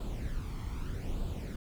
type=noise with flanger; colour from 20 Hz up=brown; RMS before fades=-36 dBFS; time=0-1.56 s; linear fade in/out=5 ms; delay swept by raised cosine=0.25 to 0.95 ms; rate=0.81 Hz; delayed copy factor=+0.6; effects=none